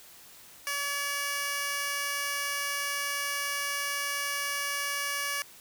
15% pulse tone with high-pass filter, 569 Hz, C#5, 45 cents sharp, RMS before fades -32 dBFS, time 0.67-5.42 s, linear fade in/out 0 ms, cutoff 1500 Hz, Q 0.55, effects white hiss -52 dBFS RMS until 5.6 s

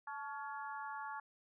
harmonic tone with a mistuned harmonic, 280.6 Hz, C#4, 21 cents sharp, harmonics 3 / 4 / 5 / 6, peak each -45 / -47 / -49 / -51 dBFS, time 0.07-1.2 s, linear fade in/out 5 ms, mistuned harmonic 3, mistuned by +56 cents, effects none

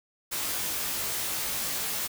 white noise with comb filter, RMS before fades -31 dBFS, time 0.31-2.08 s, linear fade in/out 20 ms, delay 18 ms, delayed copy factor +1, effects none

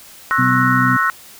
sine chord, F# dominant seventh, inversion second, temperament equal with one note detuned, 1085.3 / 1318.5 / 1480 / 1864.7 Hz, C#6 / E6 / F#6 / A#6, -37 / 0 / 0 / 0 cents, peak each -20 / -18 / -18 / -21 dBFS, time 0.31-1.1 s, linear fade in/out 0 ms
harmonic tone, 63.3 Hz, B1, 43 cents sharp, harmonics 2 / 3 / 4, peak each -19 / -25 / -18 dBFS, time 0.38-0.97 s, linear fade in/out 10 ms
effects white hiss -41 dBFS RMS until 1.39 s

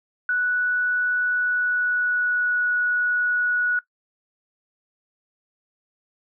sine tone with pitch glide, 1477 to 1465.1 Hz, F#6 to F#6, -3 to -17 cents, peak -19 dBFS, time 0.29-3.79 s, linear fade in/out 2 ms, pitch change -14 cents, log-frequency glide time 1.21-2.76 s, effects noise-tail reverb RT60 0.1 s tail -18 dB re dry

